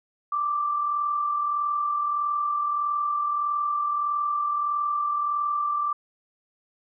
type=tone pair together; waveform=sine; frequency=1173.4 / 1215 Hz; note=D6 / D#6; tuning=-2 / -42 cents; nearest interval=minor second; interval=60 cents; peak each=-23 / -35 dBFS; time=0.32-5.93 s; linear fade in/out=5 ms; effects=none